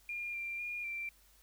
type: tone with pitch steps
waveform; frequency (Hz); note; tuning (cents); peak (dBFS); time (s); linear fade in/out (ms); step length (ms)
sine; 2410 / 2373 / 2424 / 2354; D7 / D7 / D#7 / D7; +44 / +17 / -46 / +3; -37; 0.09-1.09; 2; 250
effects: added 50 Hz sine -66 dBFS peak until 1.42 s + white hiss -66 dBFS RMS until 1.42 s